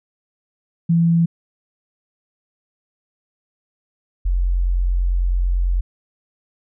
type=tone pair in turn; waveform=sine; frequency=167.7 / 44.53 Hz; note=E3 / F1; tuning=+30 / +34 cents; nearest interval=octave + major seventh; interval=2296 cents; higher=first; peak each=-12 / -15 dBFS; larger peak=first; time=0.89-1.26 / 4.25-5.81 s; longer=second; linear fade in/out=10 ms; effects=none